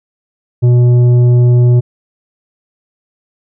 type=tone with tanh clipping; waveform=sine; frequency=122.2 Hz; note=B2; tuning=18 cents flat; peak=-6 dBFS; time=0.62-1.81 s; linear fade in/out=20 ms; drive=8 dB; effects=none